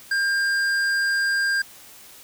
triangle tone with hard clipping, 1600 Hz, G6, 35 cents sharp, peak -21 dBFS, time 0.11-1.62 s, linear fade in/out 5 ms, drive 13 dB, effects white hiss -46 dBFS RMS until 2.23 s

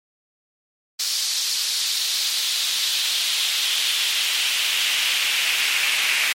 brown noise with high-pass filter sweep, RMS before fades -22 dBFS, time 0.99-6.33 s, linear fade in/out 10 ms, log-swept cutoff 4700 to 2400 Hz, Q 2.4, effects MP3 64 kbps

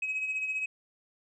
sine tone with tremolo, 2547 Hz, D#7, 40 cents sharp, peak -26 dBFS, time 0.02-0.66 s, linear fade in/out 5 ms, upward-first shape sine, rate 15 Hz, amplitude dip 55%, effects tanh soft clip ceiling -26 dBFS

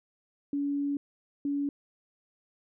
sine tone bursts at uneven times, 284.2 Hz, C#4, 43 cents sharp, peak -27 dBFS, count 2, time 0.53-0.97 / 1.45-1.69 s, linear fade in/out 2 ms, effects none

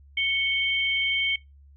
sine tone pair together, 2217 / 3135 Hz, C#7 / G7, 0 / -1 cents, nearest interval tritone, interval 599 cents, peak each -24 / -26 dBFS, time 0.17-1.36 s, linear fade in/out 5 ms, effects noise-tail reverb RT60 0.2 s tail -22 dB re dry + added 70 Hz sine -49 dBFS peak until 1.76 s

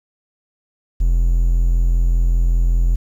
triangle tone, 42.58 Hz, F1, 43 cents flat, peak -10 dBFS, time 1-2.96 s, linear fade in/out 10 ms, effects 8-bit

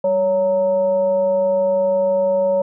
sine tone with frequency modulation, 559 Hz, C#5, 14 cents sharp, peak -14 dBFS, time 0.04-2.62 s, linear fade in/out 5 ms, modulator 364 Hz, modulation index 0.36, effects none

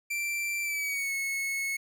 45% pulse tone with pitch glide, 2349 to 2192 Hz, D7 to C#7, 0 to -20 cents, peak -29 dBFS, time 0.1-1.77 s, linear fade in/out 10 ms, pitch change -120 cents, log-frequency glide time 0.62-1.13 s, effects none

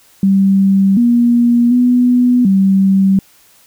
sine tone with pitch steps, 194.6 / 238.5 / 246.8 / 193.3 Hz, G3 / A#3 / B3 / G3, -12 / +40 / -1 / -24 cents, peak -7 dBFS, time 0.23-3.19 s, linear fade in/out 2 ms, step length 740 ms, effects white hiss -48 dBFS RMS until 3.66 s

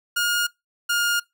sawtooth tone pair in turn, 1426 / 1418.2 Hz, F6 / F6, +36 / +26 cents, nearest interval unison, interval 10 cents, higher first, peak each -16 dBFS, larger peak neither, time 0.16-0.47 / 0.89-1.2 s, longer neither, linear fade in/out 10 ms, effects noise-tail reverb RT60 0.2 s tail -24 dB re dry

